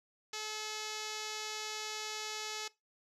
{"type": "tone with low-pass filter", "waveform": "5% pulse", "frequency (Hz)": 430, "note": "A4", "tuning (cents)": -40, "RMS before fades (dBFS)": -41, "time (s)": [0.33, 2.68], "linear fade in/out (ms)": 5, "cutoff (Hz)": 7500, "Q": 2.5, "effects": ["noise-tail reverb RT60 0.2 s tail -19 dB re dry"]}